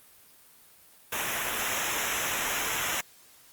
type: noise with comb filter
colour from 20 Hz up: pink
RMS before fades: -30 dBFS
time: 1.12-3.01 s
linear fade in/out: 5 ms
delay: 0.22 ms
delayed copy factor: -0.9
effects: white hiss -56 dBFS RMS until 3.52 s + Opus 32 kbps